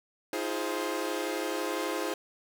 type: chord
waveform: sawtooth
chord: F minor seventh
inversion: third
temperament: equal with one note detuned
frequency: 317.3 / 349.2 / 415.3 / 523.3 Hz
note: Eb4 / F4 / Ab4 / C5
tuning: +34 / 0 / 0 / 0 cents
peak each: -32 dBFS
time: 0.33-2.14 s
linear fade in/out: 2 ms
effects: none